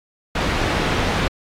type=low-pass noise; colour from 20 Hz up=pink; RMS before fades=-21 dBFS; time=0.35-1.28 s; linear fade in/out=5 ms; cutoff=3400 Hz; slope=12 dB/octave; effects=AAC 48 kbps